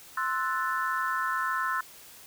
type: chord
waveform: sine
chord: F# half-diminished seventh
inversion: second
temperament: equal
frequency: 1046.5 / 1318.5 / 1480 / 1760 Hz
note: C6 / E6 / F#6 / A6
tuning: 0 / 0 / 0 / 0 cents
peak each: -31 / -31 / -33 / -34 dBFS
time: 0.17-1.81 s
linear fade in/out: 5 ms
effects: white hiss -50 dBFS RMS until 2.26 s